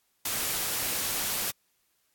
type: noise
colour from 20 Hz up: white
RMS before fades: -30 dBFS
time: 0.25-1.51 s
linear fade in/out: 5 ms
effects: white hiss -72 dBFS RMS until 2.14 s + AAC 64 kbps